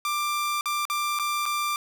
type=tone with dropouts; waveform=sawtooth; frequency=1184 Hz; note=D6; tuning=14 cents sharp; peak=-21 dBFS; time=0.05-1.76 s; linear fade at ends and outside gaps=1 ms; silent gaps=0.61-0.657 / 0.853-0.899 / 1.189-1.196 / 1.456-1.461 s; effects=none